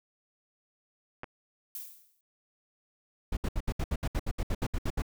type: clicks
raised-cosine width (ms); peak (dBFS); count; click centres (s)
0.5; -23 / -28; 2; 1.234 / 1.242
type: noise with exponential decay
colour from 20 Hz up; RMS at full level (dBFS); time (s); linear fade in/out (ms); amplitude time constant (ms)
violet; -37; 1.75-2.21; 2; 100
type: noise bursts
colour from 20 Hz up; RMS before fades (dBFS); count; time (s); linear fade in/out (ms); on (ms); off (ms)
brown; -29; 15; 3.32-5.021; 5; 49; 69
effects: none